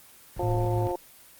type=noise; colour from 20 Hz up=brown; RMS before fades=-37 dBFS; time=0.36-0.92 s; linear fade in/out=5 ms
type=harmonic tone; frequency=177.5 Hz; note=F3; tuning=28 cents sharp; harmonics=2 / 3 / 4 / 5; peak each=-30 / -32 / -33 / -34 dBFS; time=0.39-0.96 s; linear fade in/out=5 ms
type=tone; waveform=sine; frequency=110 Hz; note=A2; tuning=in tune; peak=-25 dBFS; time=0.43-0.87 s; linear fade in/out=0 ms
effects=white hiss -52 dBFS RMS until 1.39 s + Opus 24 kbps